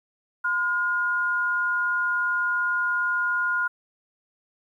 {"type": "tone pair together", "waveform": "sine", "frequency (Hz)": [1024, 1425.3], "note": ["C6", "F6"], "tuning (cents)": [-38, 35], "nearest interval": "tritone", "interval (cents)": 573, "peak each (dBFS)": [-30, -22], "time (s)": [0.44, 3.68], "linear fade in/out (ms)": 10, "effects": ["10-bit"]}